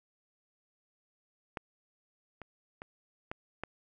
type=clicks; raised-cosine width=0.5 ms; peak=-21 / -29 / -27 / -22 / -21 dBFS; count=5; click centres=1.572 / 2.417 / 2.819 / 3.315 / 3.636 s; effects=none